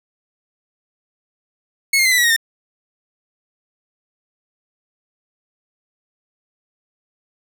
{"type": "tone with pitch steps", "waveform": "sawtooth", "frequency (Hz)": [2187, 2120, 2055, 1991.6, 1930.5, 1871.2, 1813.7], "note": ["C#7", "C7", "C7", "B6", "B6", "A#6", "A#6"], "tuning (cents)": [-24, 22, -32, 14, -40, 6, -48], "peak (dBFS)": -9, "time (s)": [1.93, 2.364], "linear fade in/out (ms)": 5, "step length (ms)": 62, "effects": []}